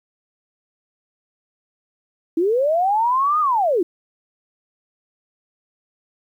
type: linear two-way sweep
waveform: sine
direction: up then down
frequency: 313.5 to 1258 to 313.5 Hz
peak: -15 dBFS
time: 2.37-3.83 s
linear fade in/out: 5 ms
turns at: 3.4 s
effects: 9-bit